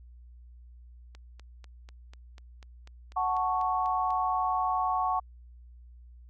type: click train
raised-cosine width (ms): 0.2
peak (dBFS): -33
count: 13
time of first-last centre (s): 1.15-4.106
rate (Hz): 4.06
type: chord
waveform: sine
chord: F# minor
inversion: none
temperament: equal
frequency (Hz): 740 / 880 / 1108.7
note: F#5 / A5 / C#6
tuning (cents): 0 / 0 / 0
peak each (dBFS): -29 / -32 / -29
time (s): 3.16-5.2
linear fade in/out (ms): 10
effects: added 60 Hz sine -48 dBFS peak until 6.29 s